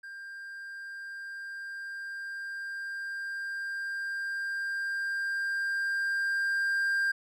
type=tone with level ramp; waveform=triangle; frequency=1594 Hz; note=G6; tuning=28 cents sharp; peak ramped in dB=-39 to -23 dBFS; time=0.03-7.12 s; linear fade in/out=10 ms; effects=none